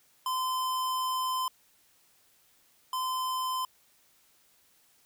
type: tone pair in turn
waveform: square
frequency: 1028 / 1028 Hz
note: C6 / C6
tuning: -31 / -31 cents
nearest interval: unison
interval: 0 cents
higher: neither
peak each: -29 / -30 dBFS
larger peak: first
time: 0.26-1.48 / 2.93-3.65 s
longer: first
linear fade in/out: 2 ms
effects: white hiss -65 dBFS RMS until 5.05 s